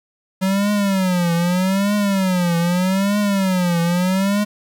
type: tone with vibrato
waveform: square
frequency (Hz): 187.1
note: F#3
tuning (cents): +20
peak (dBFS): -16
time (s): 0.41-4.45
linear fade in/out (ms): 20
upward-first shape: triangle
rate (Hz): 0.81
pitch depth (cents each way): 190
effects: 8-bit